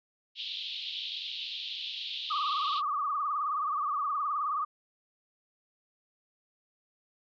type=band-pass noise; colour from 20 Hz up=pink; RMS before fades=-38 dBFS; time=0.35-2.82 s; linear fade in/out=50 ms; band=3000 to 4000 Hz; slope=48 dB/octave
type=tone with vibrato; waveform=sine; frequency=1182 Hz; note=D6; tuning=11 cents sharp; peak=-28 dBFS; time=2.3-4.65 s; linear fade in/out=10 ms; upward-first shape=triangle; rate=19 Hz; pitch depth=130 cents each way
effects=none